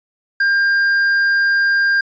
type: tone with tanh clipping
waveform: sine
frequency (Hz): 1600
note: G6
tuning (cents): +35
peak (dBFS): -13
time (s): 0.4-2.01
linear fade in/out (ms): 5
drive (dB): 5
effects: resampled to 16000 Hz